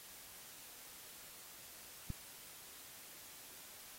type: click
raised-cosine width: 5 ms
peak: -28 dBFS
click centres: 2.103 s
effects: white hiss -55 dBFS RMS until 3.98 s + AAC 48 kbps